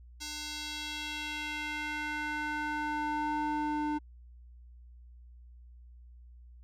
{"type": "tone with band-pass filter sweep", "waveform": "square", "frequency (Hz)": 300, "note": "D4", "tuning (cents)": 37, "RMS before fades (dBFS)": -35, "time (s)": [0.2, 3.99], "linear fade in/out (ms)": 20, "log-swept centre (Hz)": [5400, 620], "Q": 1.6, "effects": ["added 60 Hz sine -50 dBFS peak until 6.63 s"]}